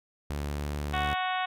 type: tone with pitch glide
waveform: sawtooth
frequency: 72.5 to 73.22 Hz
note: D2 to D2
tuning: -22 to -5 cents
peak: -27 dBFS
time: 0.3-1.14 s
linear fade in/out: 0 ms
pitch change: +17 cents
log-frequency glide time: 0.47-0.72 s
type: harmonic tone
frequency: 370 Hz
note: F#4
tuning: in tune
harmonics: 2 / 3 / 4 / 5 / 6 / 7 / 8 / 9 / 10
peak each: -30 / -34 / -36 / -38 / -40 / -41 / -42 / -43 / -44 dBFS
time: 0.93-1.46 s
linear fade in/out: 10 ms
effects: none